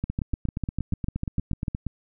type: two click trains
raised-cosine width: 5 ms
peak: -14 / -16 dBFS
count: 12 / 16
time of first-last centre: 0.04-1.682 / 0.1-1.867 s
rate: 6.7 / 8.49 Hz
effects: none